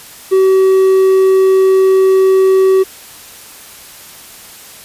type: tone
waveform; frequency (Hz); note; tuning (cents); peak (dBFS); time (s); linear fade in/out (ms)
triangle; 380.7; F#4; +49; -4; 0.31-2.84; 20
effects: white hiss -35 dBFS RMS until 4.84 s + resampled to 32000 Hz